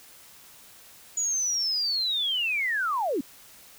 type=linear sweep; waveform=sine; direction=down; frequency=6900 to 233.1 Hz; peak=-24 dBFS; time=1.17-3.21 s; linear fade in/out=5 ms; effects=white hiss -51 dBFS RMS until 3.78 s